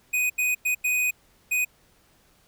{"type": "tone bursts at uneven times", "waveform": "square", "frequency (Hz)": 2493, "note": "D#7", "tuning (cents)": 3, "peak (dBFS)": -22, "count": 5, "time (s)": [[0.13, 0.3], [0.38, 0.55], [0.65, 0.75], [0.84, 1.11], [1.51, 1.65]], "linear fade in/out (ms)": 10, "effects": ["pink hiss -61 dBFS RMS until 2.47 s"]}